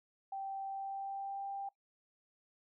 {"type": "tone with pitch glide", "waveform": "sine", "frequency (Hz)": [780, 791.3], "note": ["G5", "G5"], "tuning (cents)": [-9, 16], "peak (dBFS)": -38, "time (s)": [0.32, 1.69], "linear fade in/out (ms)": 5, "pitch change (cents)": 25, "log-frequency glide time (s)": [0.65, 1.48], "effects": ["noise-tail reverb RT60 0.1 s tail -20 dB re dry"]}